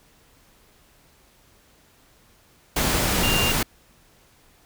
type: tone in noise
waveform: sine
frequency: 2794 Hz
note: F7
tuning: in tune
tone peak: -23 dBFS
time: 3.23-3.52 s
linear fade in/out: 5 ms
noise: pink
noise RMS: -22 dBFS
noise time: 2.76-3.63 s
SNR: -4 dB
effects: pink hiss -57 dBFS RMS until 4.65 s